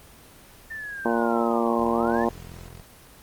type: linear two-way sweep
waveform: sine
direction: down then up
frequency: 1803 to 987.8 to 1803 Hz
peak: -32 dBFS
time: 0.7-2.25 s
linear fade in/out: 10 ms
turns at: 1.89 s
type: harmonic tone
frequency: 116.54 Hz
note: A#2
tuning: in tune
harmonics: 2 / 3 / 4 / 5 / 6 / 7 / 8 / 9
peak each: -25 / -27 / -28 / -29 / -30 / -30 / -31 / -32 dBFS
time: 1.05-2.29 s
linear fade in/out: 5 ms
type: tone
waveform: 15% pulse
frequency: 42.87 Hz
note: F1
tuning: 31 cents flat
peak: -34 dBFS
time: 1.77-2.82 s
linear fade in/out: 10 ms
effects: pink hiss -49 dBFS RMS until 3.22 s + Opus 24 kbps